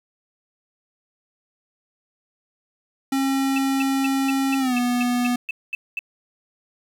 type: tone with pitch glide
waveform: square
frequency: 270 to 244.7 Hz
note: C#4 to B3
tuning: -45 to -16 cents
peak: -20 dBFS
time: 3.12-5.36 s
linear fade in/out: 5 ms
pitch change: -171 cents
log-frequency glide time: 4.59-4.75 s
type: tone bursts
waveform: sine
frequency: 2637 Hz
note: E7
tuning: in tune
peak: -23 dBFS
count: 11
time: 3.56-5.991 s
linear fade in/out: 2 ms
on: 21 ms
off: 220 ms
effects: 8-bit